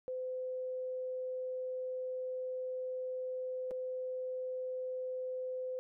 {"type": "tone with dropouts", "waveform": "sine", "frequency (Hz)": 511, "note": "C5", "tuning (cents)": -41, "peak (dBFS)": -36, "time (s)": [0.08, 5.79], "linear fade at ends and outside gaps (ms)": 0, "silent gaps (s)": [3.709, 3.714], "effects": []}